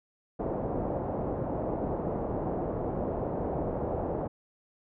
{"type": "low-pass noise", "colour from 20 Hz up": "white", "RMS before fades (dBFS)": -32, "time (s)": [0.39, 4.28], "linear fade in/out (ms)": 10, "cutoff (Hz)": 700, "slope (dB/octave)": 24, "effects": []}